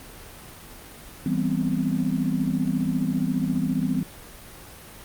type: chord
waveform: sine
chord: C major seventh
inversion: first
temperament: equal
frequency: 164.81 / 196 / 246.9 / 261.6 Hz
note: E3 / G3 / B3 / C4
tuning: 0 / 0 / 0 / 0 cents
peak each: -27 dBFS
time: 1.26-4.03 s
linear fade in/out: 2 ms
effects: pink hiss -43 dBFS RMS until 5.04 s + Opus 32 kbps